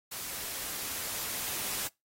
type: noise with level ramp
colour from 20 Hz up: white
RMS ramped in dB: -39 to -34 dBFS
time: 0.11-1.88 s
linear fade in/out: 10 ms
effects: noise-tail reverb RT60 0.2 s tail -23 dB re dry + AAC 48 kbps